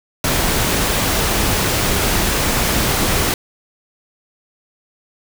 pink noise, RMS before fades -17 dBFS, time 0.24-3.34 s, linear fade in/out 2 ms, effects none

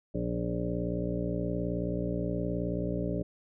harmonic tone with a mistuned harmonic, 58.9 Hz, A#1, 19 cents sharp, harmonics 1 / 2 / 3 / 4 / 5 / 7 / 8 / 9 / 10, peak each -38 / -37 / -34 / -45 / -36 / -38 / -50 / -40 / -39 dBFS, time 0.14-3.23 s, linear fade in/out 10 ms, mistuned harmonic 4, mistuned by +47 cents, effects none

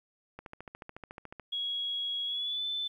click train, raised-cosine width 0.5 ms, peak -28 dBFS, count 15, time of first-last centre 0.39-1.397 s, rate 13.9 Hz
sine tone with pitch glide, 3322 to 3520 Hz, G#7 to A7, 0 to 0 cents, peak -31 dBFS, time 1.52-2.88 s, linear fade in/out 10 ms, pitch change +100 cents, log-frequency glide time 2.25-2.65 s
effects 11-bit

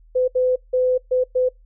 sine tone bursts at uneven times, 507 Hz, B4, 45 cents sharp, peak -15 dBFS, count 5, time 0.15-0.28 / 0.35-0.56 / 0.73-0.98 / 1.11-1.24 / 1.35-1.49 s, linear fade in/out 10 ms, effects noise-tail reverb RT60 0.2 s tail -26 dB re dry + added 40 Hz sine -47 dBFS peak until 1.65 s

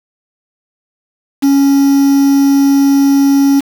triangle tone with quantisation, 277.2 Hz, C#4, in tune, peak -4 dBFS, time 1.42-3.61 s, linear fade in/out 20 ms, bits 4, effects none

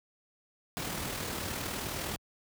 pink noise with amplitude modulation, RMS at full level -34 dBFS, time 0.77-2.16 s, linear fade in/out 0 ms, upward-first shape sine, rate 39.5 Hz, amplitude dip 40%, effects high-pass 60 Hz 12 dB/octave

